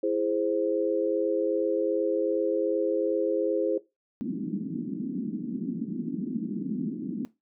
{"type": "chord", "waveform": "sine", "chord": "E augmented", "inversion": "none", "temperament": "equal with one note detuned", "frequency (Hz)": [332.7, 415.3, 523.3], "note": ["E4", "G#4", "B#4"], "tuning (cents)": [16, 0, 0], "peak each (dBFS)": -28, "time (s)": [0.03, 3.78], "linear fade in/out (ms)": 5}
{"type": "band-pass noise", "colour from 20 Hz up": "pink", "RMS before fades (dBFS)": -32, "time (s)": [4.21, 7.25], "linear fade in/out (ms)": 0, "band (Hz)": [180, 310], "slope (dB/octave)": 48}
{"effects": ["noise-tail reverb RT60 0.2 s tail -17 dB re dry"]}